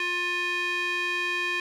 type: tone with band-pass filter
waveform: square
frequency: 353.9 Hz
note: F4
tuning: 23 cents sharp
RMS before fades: -28 dBFS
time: 0-1.6 s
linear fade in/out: 2 ms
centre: 2300 Hz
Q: 3.1
effects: none